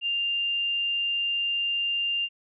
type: tone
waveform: sine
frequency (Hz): 2795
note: F7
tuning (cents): +1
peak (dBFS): -24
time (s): 0.01-2.29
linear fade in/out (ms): 50
effects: none